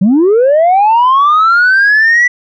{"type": "linear sweep", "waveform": "sine", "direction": "up", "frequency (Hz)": [174.61, 1975.5], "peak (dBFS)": -3, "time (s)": [0.01, 2.28], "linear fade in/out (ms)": 10, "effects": ["tanh soft clip ceiling -3 dBFS"]}